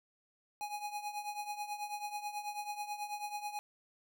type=tone with tremolo; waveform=square; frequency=830.6 Hz; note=G#5; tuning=in tune; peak=-36 dBFS; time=0.61-3.59 s; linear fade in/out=0 ms; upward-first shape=triangle; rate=9.2 Hz; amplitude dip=80%; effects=none